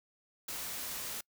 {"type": "noise", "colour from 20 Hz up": "white", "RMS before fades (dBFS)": -40, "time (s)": [0.48, 1.21], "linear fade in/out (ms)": 5, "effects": ["noise-tail reverb RT60 0.1 s tail -26 dB re dry"]}